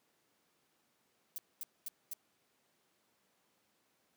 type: noise bursts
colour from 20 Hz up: violet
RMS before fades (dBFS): -41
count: 4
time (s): 1.36-2.134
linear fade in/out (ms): 0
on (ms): 21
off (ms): 230
effects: pink hiss -75 dBFS RMS until 4.16 s + high-pass 200 Hz 12 dB/octave